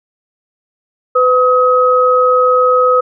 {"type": "tone pair together", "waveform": "sine", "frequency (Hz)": [503.6, 1269], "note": ["B4", "D#6"], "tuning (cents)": [34, 34], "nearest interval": "octave + major third", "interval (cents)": 1600, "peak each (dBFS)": -10, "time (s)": [1.15, 3.01], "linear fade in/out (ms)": 10, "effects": []}